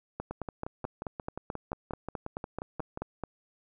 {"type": "two click trains", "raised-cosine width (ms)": 1, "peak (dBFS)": [-22, -20], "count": [16, 15], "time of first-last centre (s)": [[0.31, 2.974], [0.2, 3.237]], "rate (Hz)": [5.63, 4.61], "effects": []}